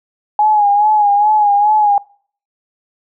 sine tone with vibrato, 833 Hz, G#5, 5 cents sharp, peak -8 dBFS, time 0.39-1.98 s, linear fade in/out 2 ms, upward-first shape sine, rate 2.4 Hz, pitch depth 53 cents each way, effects noise-tail reverb RT60 0.5 s tail -24 dB re dry

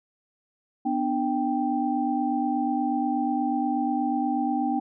sine tone cluster, 248.8 / 297.1 / 784 Hz, B3 / D4 / G5, +13 / +20 / 0 cents, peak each -27 dBFS, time 0.85-4.8 s, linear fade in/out 10 ms, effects none

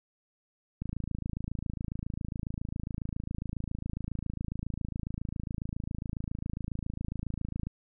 click train, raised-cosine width 5 ms, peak -22 dBFS, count 188, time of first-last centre 0.82-7.67 s, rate 27.3 Hz, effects none

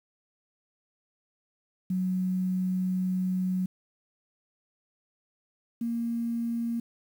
sine tone pair in turn, 184.9 / 233 Hz, F#3 / A#3, -1 / -1 cents, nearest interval major third, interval 400 cents, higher second, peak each -25 / -27 dBFS, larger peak first, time 1.9-3.66 / 5.81-6.8 s, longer first, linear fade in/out 5 ms, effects 9-bit

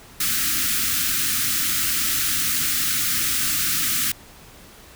white band-stop noise, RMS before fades -22 dBFS, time 0.2-4.12 s, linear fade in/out 5 ms, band 330 to 1200 Hz, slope 96 dB/octave, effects pink hiss -46 dBFS RMS until 4.95 s

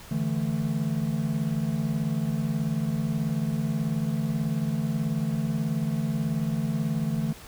triangle chord, D suspended second, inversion none, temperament just, 146.83 / 165.19 / 220.2 Hz, D3 / E3 / A3, 0 / +4 / +2 cents, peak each -27 dBFS, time 0.11-7.33 s, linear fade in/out 5 ms, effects pink hiss -46 dBFS RMS until 7.47 s

